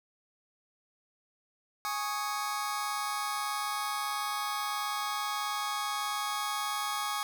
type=chord; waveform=sawtooth; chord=Ab suspended fourth; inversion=none; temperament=just; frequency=830.6 / 1107.5 / 1245.9 Hz; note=Ab5 / Db6 / Eb6; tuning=0 / -2 / +2 cents; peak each=-32 dBFS; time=1.85-7.23 s; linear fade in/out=0 ms; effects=none